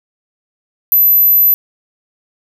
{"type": "tone", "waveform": "sine", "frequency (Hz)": 12040, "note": "F#9", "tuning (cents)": 29, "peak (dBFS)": -6, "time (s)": [0.92, 1.54], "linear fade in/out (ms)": 0, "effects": []}